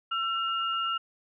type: tone pair together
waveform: sine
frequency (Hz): 1346 / 2839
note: E6 / F7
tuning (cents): +36 / +28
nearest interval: octave + minor second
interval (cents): 1292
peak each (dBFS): -28 / -32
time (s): 0.11-0.98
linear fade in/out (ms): 10
effects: none